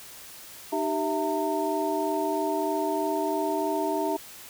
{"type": "tone cluster", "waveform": "sine", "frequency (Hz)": [305.8, 388.9, 660, 912], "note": ["D#4", "G4", "E5", "A#5"], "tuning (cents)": [-30, -14, 2, -38], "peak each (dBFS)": -30, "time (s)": [0.72, 4.17], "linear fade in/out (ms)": 10, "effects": ["white hiss -45 dBFS RMS until 4.49 s"]}